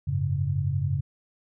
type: chord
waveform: sine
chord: F# suspended second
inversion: none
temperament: just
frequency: 92.5 / 104.06 / 138.75 Hz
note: F#2 / G#2 / C#3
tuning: 0 / +4 / +2 cents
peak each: -28 / -30 / -26 dBFS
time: 0.07-1.01 s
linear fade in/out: 10 ms
effects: none